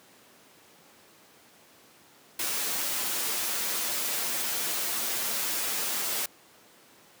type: noise with comb filter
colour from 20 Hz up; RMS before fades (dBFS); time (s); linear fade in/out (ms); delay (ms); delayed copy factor
white; -30; 2.39-6.26; 5; 8.7; +0.6
effects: pink hiss -56 dBFS RMS until 7.2 s + high-pass 200 Hz 12 dB/octave